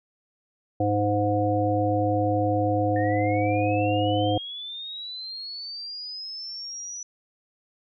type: harmonic tone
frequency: 103.5 Hz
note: G#2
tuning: 5 cents flat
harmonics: 1 / 3 / 5 / 7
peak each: -26 / -26 / -26 / -26 dBFS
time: 0.8-4.38 s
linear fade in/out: 5 ms
type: linear sweep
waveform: sine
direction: up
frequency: 1800 to 5920 Hz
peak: -33 dBFS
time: 2.96-7.03 s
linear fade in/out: 2 ms
effects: none